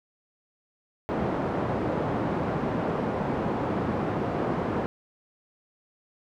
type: band-pass noise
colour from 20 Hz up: pink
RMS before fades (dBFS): -28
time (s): 1.09-4.86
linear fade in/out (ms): 0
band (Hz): 140 to 910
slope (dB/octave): 12
effects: none